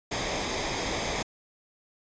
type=noise with comb filter; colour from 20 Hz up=pink; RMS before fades=-30 dBFS; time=0.11-1.23 s; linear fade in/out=10 ms; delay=0.7 ms; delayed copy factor=-0.55; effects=resampled to 16000 Hz